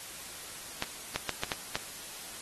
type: clicks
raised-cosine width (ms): 0.2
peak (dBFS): -12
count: 6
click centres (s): 0.824 / 1.16 / 1.293 / 1.435 / 1.518 / 1.755
effects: white hiss -44 dBFS RMS until 2.41 s + AAC 32 kbps